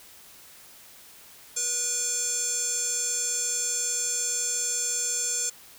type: tone with band-pass filter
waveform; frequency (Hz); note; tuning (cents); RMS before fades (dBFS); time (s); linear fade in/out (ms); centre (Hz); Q
square; 485.7; B4; -29; -28; 1.56-5.5; 10; 7100; 8.1
effects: white hiss -50 dBFS RMS until 5.78 s